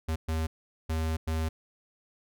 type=tone bursts at uneven times; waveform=square; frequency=80 Hz; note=D#2; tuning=49 cents sharp; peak=-28 dBFS; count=4; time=0.08-0.16 / 0.28-0.47 / 0.89-1.17 / 1.27-1.49 s; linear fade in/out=10 ms; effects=none